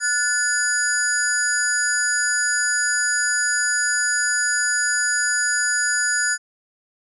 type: tone cluster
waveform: sine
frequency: 1457 / 1730 / 4895 / 6860 / 10180 Hz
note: F#6 / A6 / D#8 / A8 / D#9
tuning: -27 / -30 / -29 / -45 / +39 cents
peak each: -22 / -25 / -29 / -23 / -29 dBFS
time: 0-6.38 s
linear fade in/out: 50 ms
effects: none